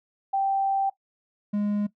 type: tone pair in turn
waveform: sine / triangle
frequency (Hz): 782 / 206.5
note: G5 / G#3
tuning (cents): -4 / -10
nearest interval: octave + major seventh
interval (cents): 2306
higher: first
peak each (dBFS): -21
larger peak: neither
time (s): 0.33-0.9 / 1.53-1.87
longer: first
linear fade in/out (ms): 10
effects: noise-tail reverb RT60 0.1 s tail -17 dB re dry